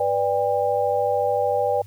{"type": "chord", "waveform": "sine", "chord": "G major", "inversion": "first", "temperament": "equal with one note detuned", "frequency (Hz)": [493.9, 587.3, 801.4], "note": ["B4", "D5", "G5"], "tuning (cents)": [0, 0, 38], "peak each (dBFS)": -23, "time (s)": [0, 1.82], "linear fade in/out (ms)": 5, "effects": ["added 102 Hz sine -40 dBFS peak until 1.86 s", "white hiss -56 dBFS RMS until 1.86 s"]}